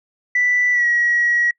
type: tone with pitch glide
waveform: sine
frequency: 1975.5 to 1911.5 Hz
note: B6 to A#6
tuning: 0 to +43 cents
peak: -13 dBFS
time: 0.35-1.51 s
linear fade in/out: 5 ms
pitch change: -57 cents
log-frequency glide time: 0.72-0.86 s
effects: noise-tail reverb RT60 0.1 s tail -26 dB re dry + tanh soft clip ceiling -9 dBFS